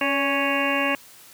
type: harmonic tone with a mistuned harmonic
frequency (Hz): 277.2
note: C#4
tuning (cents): 0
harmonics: 1 / 2 / 3 / 4 / 6 / 7 / 8 / 9 / 10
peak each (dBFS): -27 / -27 / -32 / -28 / -29 / -33 / -30 / -32 / -27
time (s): 0.01-0.95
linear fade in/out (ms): 2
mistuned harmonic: 2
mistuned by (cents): +39
effects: white hiss -48 dBFS RMS until 1.33 s + high-pass 100 Hz 12 dB/octave